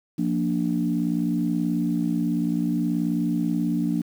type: chord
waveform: sine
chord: Bb major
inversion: second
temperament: equal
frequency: 174.61 / 233.1 / 293.7 Hz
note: F3 / Bb3 / D4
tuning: 0 / 0 / 0 cents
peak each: -25 dBFS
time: 0.18-4.02 s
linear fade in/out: 10 ms
effects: tanh soft clip ceiling -12 dBFS + 8-bit